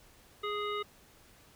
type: harmonic tone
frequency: 415.3 Hz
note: G#4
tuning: in tune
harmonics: 1 / 3 / 5 / 7 / 9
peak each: -36 / -36 / -43 / -45 / -44 dBFS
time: 0.43-0.83 s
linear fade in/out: 10 ms
effects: pink hiss -60 dBFS RMS until 1.55 s